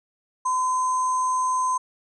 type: tone with sample-and-hold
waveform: sine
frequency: 1017 Hz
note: C6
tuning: 50 cents flat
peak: -20 dBFS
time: 0.45-1.78 s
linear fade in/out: 10 ms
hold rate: 7350 Hz
effects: resampled to 24000 Hz